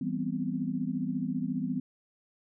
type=chord; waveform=sine; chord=C major seventh; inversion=first; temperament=equal; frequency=164.81 / 196 / 246.9 / 261.6 Hz; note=E3 / G3 / B3 / C4; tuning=0 / 0 / 0 / 0 cents; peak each=-36 / -35 / -33 / -35 dBFS; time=0.01-1.8 s; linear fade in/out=5 ms; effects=none